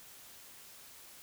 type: silence
effects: white hiss -54 dBFS RMS until 1.22 s